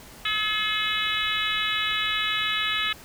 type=harmonic tone; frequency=427.1 Hz; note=G#4; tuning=48 cents sharp; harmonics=3 / 4 / 5 / 6 / 7 / 8 / 9; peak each=-31 / -31 / -31 / -31 / -31 / -31 / -31 dBFS; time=0.25-2.93 s; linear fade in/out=5 ms; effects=pink hiss -46 dBFS RMS until 3.04 s